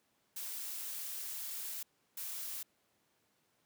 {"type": "noise bursts at uneven times", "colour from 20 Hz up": "blue", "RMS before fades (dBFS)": -42, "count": 2, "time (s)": [[0.36, 1.83], [2.17, 2.63]], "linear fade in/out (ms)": 5, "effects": ["pink hiss -75 dBFS RMS until 3.65 s", "high-pass 150 Hz 12 dB/octave"]}